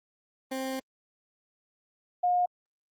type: tone pair in turn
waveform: 20% pulse / sine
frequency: 263.7 / 715.5 Hz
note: C4 / F5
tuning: +14 / +42 cents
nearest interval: octave + perfect fourth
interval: 1728 cents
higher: second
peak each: -26 / -22 dBFS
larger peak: second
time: 0.51-0.8 / 2.23-2.46 s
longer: first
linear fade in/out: 10 ms
effects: Opus 24 kbps